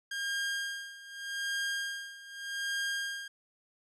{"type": "tone with tremolo", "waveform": "sawtooth", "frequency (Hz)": 1612, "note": "G6", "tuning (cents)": 48, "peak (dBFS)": -27, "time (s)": [0.11, 3.28], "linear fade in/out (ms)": 5, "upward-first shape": "sine", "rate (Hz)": 0.83, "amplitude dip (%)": 85, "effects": ["low-pass 9000 Hz 12 dB/octave"]}